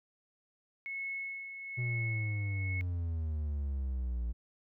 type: tone with tremolo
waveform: sine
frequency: 2191 Hz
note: C#7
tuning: 21 cents flat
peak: -35 dBFS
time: 0.86-2.81 s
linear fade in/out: 0 ms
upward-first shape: sine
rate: 1.1 Hz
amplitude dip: 55%
type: exponential sweep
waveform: triangle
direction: down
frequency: 124.1 to 57.2 Hz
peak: -30 dBFS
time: 1.77-4.33 s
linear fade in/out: 20 ms
effects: none